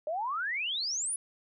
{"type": "exponential sweep", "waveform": "sine", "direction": "up", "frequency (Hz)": [587, 10548], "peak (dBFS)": -30, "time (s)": [0.07, 1.16], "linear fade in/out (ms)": 2, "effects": []}